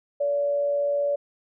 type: tone with frequency modulation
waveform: sine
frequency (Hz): 573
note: D5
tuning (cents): -43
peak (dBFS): -21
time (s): 0.2-1.16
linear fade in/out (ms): 10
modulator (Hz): 115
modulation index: 0.22
effects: none

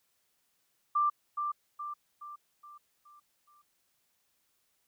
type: tone with echo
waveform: sine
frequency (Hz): 1182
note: D6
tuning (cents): +11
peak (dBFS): -24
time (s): 0.95-1.1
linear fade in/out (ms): 10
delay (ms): 420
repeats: 6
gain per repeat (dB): -6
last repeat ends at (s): 3.62
effects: white hiss -75 dBFS RMS until 4.87 s

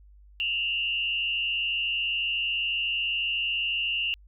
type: tone with frequency modulation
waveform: sine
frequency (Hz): 2794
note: F7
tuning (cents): 0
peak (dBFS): -25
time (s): 0.4-4.14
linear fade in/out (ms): 0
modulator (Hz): 134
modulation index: 0.82
effects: added 50 Hz sine -50 dBFS peak until 4.27 s

